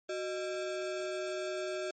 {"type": "ring-modulated tone", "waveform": "square", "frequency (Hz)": 493.9, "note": "B4", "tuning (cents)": 0, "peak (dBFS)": -32, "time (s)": [0.09, 1.91], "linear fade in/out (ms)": 5, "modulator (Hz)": 124, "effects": ["low-pass 12000 Hz 12 dB/octave", "MP3 32 kbps"]}